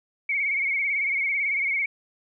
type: tone with vibrato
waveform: sine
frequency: 2217 Hz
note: C#7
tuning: in tune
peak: -22 dBFS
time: 0.29-1.86 s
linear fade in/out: 5 ms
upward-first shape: sine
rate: 18 Hz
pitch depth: 69 cents each way
effects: none